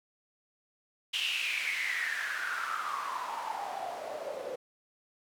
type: noise with band-pass filter sweep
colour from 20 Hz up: white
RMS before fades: -35 dBFS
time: 1.13-4.56 s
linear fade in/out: 10 ms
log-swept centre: 3000 to 500 Hz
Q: 7.7
effects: none

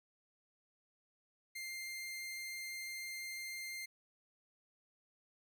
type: tone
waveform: sawtooth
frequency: 2102 Hz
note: C7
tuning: 7 cents sharp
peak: -39 dBFS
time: 1.55-3.86 s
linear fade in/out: 10 ms
effects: none

